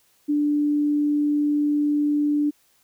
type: tone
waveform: sine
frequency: 294.1 Hz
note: D4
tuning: 3 cents sharp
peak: -18 dBFS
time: 0.28-2.51 s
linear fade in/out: 20 ms
effects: white hiss -62 dBFS RMS until 2.83 s